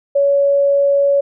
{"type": "tone", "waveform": "sine", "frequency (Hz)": 562, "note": "C#5", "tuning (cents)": 24, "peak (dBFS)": -10, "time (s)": [0.15, 1.21], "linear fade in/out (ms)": 10, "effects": []}